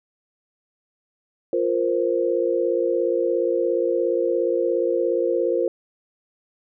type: chord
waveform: sine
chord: F suspended fourth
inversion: none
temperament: equal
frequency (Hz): 349.2 / 466.2 / 523.3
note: F4 / Bb4 / C5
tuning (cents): 0 / 0 / 0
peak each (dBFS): -23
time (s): 1.53-5.68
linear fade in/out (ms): 2
effects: none